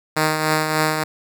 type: tone with tremolo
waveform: 5% pulse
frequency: 155.56 Hz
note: D#3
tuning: in tune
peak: -4 dBFS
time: 0.16-1.04 s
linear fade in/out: 10 ms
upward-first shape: triangle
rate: 3.4 Hz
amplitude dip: 50%
effects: none